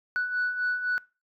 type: beating tone pair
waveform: sine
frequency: 1478 / 1481.9 Hz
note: F#6 / F#6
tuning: -2 / +2 cents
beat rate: 3.9 Hz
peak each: -32 / -25 dBFS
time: 0.16-0.98 s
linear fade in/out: 0 ms
effects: noise-tail reverb RT60 0.3 s tail -23 dB re dry + tanh soft clip ceiling -21 dBFS